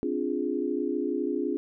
sine chord, D half-diminished seventh, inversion third, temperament equal, 261.6 / 293.7 / 349.2 / 415.3 Hz, C4 / D4 / F4 / Ab4, 0 / 0 / 0 / 0 cents, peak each -32 / -31 / -31 / -32 dBFS, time 0.03-1.57 s, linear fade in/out 0 ms, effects none

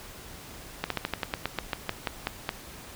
slowing click train, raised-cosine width 0.3 ms, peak -11 dBFS, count 14, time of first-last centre 0.84-2.491 s, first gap 63 ms, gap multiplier 1.11, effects pink hiss -45 dBFS RMS until 2.95 s

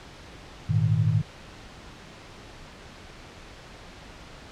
sine chord, Ab suspended second, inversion none, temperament equal, 103.83 / 116.54 / 155.56 Hz, Ab2 / Bb2 / Eb3, 0 / 0 / 0 cents, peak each -24 dBFS, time 0.69-1.22 s, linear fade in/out 10 ms, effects pink hiss -45 dBFS RMS until 4.51 s + low-pass 5000 Hz 12 dB/octave

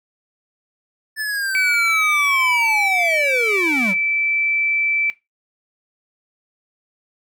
square linear sweep, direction down, 1760 to 169.9 Hz, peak -21 dBFS, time 1.16-3.95 s, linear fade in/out 50 ms
sine tone with pitch glide, 2300 to 2324 Hz, D7 to D7, -37 to -19 cents, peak -16 dBFS, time 1.55-5.1 s, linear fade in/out 0 ms, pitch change +18 cents, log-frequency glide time 2.1-4.38 s
effects noise-tail reverb RT60 0.2 s tail -18 dB re dry

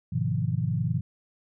sine chord, F half-diminished seventh, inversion first, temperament equal with one note detuned, 103.83 / 125.27 / 155.56 / 174.61 Hz, Ab2 / Cb3 / Eb3 / F3, 0 / +25 / 0 / 0 cents, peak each -30 / -28 / -29 / -32 dBFS, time 0.12-1.01 s, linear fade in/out 10 ms, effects none

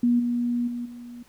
sine tone with level steps, 240.6 Hz, B3, 45 cents flat, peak -17 / -22 / -28 / -37 dBFS, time 0.03-1.23 s, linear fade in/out 5 ms, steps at 0.19 / 0.67 / 0.85 s, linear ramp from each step 10 ms, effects pink hiss -58 dBFS RMS until 1.28 s

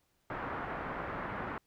white low-pass noise, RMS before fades -39 dBFS, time 0.3-1.58 s, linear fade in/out 2 ms, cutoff 1600 Hz, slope 24 dB/octave, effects pink hiss -75 dBFS RMS until 1.66 s

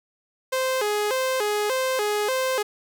sawtooth tone with vibrato, 466.2 Hz, A#4, in tune, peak -18 dBFS, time 0.52-2.63 s, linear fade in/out 10 ms, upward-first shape square, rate 1.7 Hz, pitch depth 190 cents each way, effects none

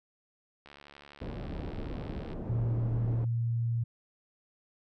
click train, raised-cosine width 0.3 ms, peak -34 dBFS, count 121, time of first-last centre 0.66-2.331 s, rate 71.8 Hz
pink low-pass noise, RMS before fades -38 dBFS, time 1.21-3.25 s, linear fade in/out 10 ms, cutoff 500 Hz, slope 12 dB/octave
sine tone, 116.54 Hz, A#2, in tune, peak -27 dBFS, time 2.49-3.84 s, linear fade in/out 10 ms
effects none

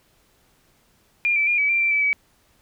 sine tone with pitch steps, 2406 / 2319 / 2415 / 2287 / 2365 / 2348 / 2305 / 2278 Hz, D7 / D7 / D7 / D7 / D7 / D7 / D7 / C#7, +41 / -22 / +48 / -47 / +12 / -1 / -33 / +47 cents, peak -17 dBFS, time 1.25-2.13 s, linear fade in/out 0 ms, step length 110 ms, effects pink hiss -61 dBFS RMS until 2.61 s

